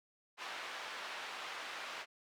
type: band-pass noise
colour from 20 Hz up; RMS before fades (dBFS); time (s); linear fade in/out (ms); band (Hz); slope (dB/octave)
pink; -45; 0.37-2.06; 50; 900 to 3400; 12
effects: none